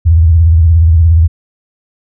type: tone with vibrato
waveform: sine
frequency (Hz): 82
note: E2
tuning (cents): -9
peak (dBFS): -3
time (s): 0.05-1.28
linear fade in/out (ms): 20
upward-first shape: sine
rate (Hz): 17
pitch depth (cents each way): 120
effects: none